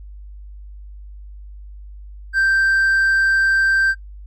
sine tone with hard clipping, 1568 Hz, G6, in tune, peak -14 dBFS, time 2.33-3.95 s, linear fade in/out 50 ms, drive 2 dB, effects noise-tail reverb RT60 0.1 s tail -19 dB re dry + added 50 Hz sine -34 dBFS peak until 4.26 s

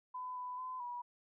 sine tone with pitch steps, 1006 / 997 / 1018 / 971 Hz, B5 / B5 / C6 / B5, +32 / +16 / -48 / -30 cents, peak -40 dBFS, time 0.14-1.02 s, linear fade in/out 10 ms, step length 220 ms, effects none

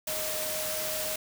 sine tone in noise, 622.3 Hz, D#5, in tune, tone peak -36 dBFS, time 0.07-1.16 s, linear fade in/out 5 ms, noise white, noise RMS -33 dBFS, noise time 0.07-1.16 s, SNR -6 dB, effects none

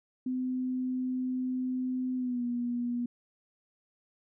sine tone with pitch glide, 255.1 to 241.5 Hz, C4 to B3, -44 to -39 cents, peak -29 dBFS, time 0.26-3.06 s, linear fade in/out 5 ms, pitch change -95 cents, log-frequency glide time 2.16-2.44 s, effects none

